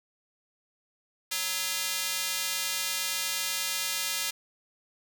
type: tone with high-pass filter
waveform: square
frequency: 185.8 Hz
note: F#3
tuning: 7 cents sharp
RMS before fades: -31 dBFS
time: 1.31-4.31 s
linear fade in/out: 10 ms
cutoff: 3000 Hz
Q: 0.66
effects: none